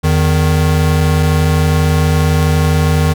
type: tone pair together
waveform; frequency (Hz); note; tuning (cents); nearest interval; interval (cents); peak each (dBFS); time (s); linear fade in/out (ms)
square; 83.41 / 155.56; E2 / D#3; +21 / 0; major seventh; 1079; -13; 0.03-3.14; 20
effects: none